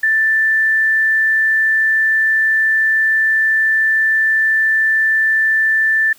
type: tone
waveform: sine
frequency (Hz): 1767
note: A6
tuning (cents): +7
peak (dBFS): -11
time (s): 0.03-6.13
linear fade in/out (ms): 5
effects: white hiss -47 dBFS RMS until 6.18 s